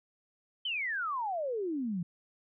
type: exponential sweep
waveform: sine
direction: down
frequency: 3136 to 164.81 Hz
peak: -31 dBFS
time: 0.65-2.03 s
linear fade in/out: 5 ms
effects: none